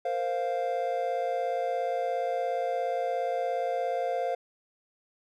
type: chord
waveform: triangle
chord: Bb suspended second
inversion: none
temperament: equal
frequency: 466.2 / 523.3 / 698.5 Hz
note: Bb4 / C5 / F5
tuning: 0 / 0 / 0 cents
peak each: -33 / -29 / -28 dBFS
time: 0.05-4.35 s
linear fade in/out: 5 ms
effects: none